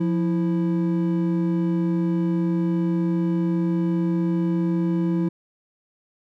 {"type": "tone pair together", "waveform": "triangle", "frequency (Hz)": [174.6, 329.6], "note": ["F3", "E4"], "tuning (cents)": [0, 0], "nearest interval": "major seventh", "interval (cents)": 1100, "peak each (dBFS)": [-19, -22], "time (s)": [0, 5.29], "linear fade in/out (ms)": 10, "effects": []}